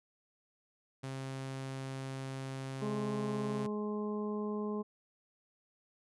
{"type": "tone", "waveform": "sawtooth", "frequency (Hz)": 133.6, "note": "C3", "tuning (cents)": 36, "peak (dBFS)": -35, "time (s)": [1.03, 3.67], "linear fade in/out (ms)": 10}
{"type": "harmonic tone", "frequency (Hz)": 210, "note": "G#3", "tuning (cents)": 19, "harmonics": [1, 2, 3, 4, 5], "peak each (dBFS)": [-36, -38, -50, -51, -46], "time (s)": [2.81, 4.83], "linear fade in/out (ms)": 20}
{"effects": ["resampled to 24000 Hz"]}